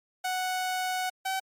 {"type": "tone pair in turn", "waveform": "sawtooth", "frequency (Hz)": [740, 763.4], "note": ["F#5", "G5"], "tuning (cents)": [0, -46], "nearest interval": "minor second", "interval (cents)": 54, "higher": "second", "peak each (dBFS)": -24, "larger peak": "neither", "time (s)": [[0.24, 1.1], [1.25, 1.4]], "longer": "first", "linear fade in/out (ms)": 10, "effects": ["MP3 64 kbps"]}